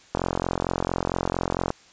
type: click train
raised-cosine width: 1 ms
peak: -9 dBFS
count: 70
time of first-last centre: 0.15-1.704 s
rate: 44.4 Hz
effects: white hiss -53 dBFS RMS until 1.92 s + resampled to 16000 Hz